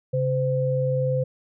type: tone pair together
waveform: sine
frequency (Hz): 135.88 / 513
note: C#3 / C5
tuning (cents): -34 / -34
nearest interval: octave + major seventh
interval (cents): 2300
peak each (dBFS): -23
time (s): 0.13-1.24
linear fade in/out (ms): 10
effects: none